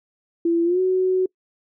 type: tone with pitch glide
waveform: sine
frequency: 337.2 to 372 Hz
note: E4 to F#4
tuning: +39 to +9 cents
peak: -16 dBFS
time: 0.45-1.26 s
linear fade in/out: 5 ms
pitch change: +170 cents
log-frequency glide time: 0.64-0.8 s
effects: noise-tail reverb RT60 0.1 s tail -25 dB re dry